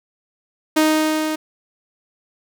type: tone with level ramp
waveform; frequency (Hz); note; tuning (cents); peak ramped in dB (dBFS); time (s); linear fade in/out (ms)
sawtooth; 311.1; D#4; 0; -8 to -17; 0.76-1.36; 10
effects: none